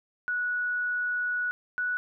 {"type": "tone pair in turn", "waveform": "sine", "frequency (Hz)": [1468, 1474.9], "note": ["F#6", "F#6"], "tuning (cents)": [-14, -6], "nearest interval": "unison", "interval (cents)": 8, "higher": "second", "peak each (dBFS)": -26, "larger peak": "neither", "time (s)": [[0.28, 1.51], [1.78, 1.97]], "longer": "first", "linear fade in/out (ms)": 0, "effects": []}